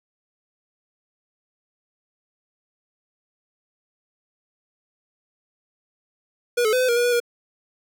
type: tone with pitch steps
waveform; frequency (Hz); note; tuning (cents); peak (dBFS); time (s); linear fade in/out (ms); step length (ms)
square; 482.9 / 432.2 / 506 / 509 / 473.1 / 482 / 486.5 / 476.4; B4 / A4 / B4 / C5 / A#4 / B4 / B4 / A#4; -39 / -31 / +42 / -48 / +26 / -42 / -26 / +38; -18; 6.57-7.202; 10; 79
effects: none